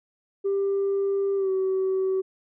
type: tone with pitch glide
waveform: sine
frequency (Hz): 394.9 to 379.7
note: G4 to F#4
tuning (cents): +13 to +45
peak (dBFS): -20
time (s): 0.44-2.22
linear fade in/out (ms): 20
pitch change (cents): -68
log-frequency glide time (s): 1.36-1.5
effects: tanh soft clip ceiling -19 dBFS